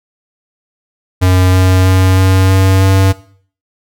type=tone with pitch steps; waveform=square; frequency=92.2 / 92.95 / 93.7 / 94.46 / 95.23 / 96 Hz; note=F#2 / F#2 / F#2 / F#2 / G2 / G2; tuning=-6 / +8 / +22 / +36 / -50 / -36 cents; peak=-7 dBFS; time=1.21-3.13 s; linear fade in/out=20 ms; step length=320 ms; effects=noise-tail reverb RT60 0.5 s tail -18 dB re dry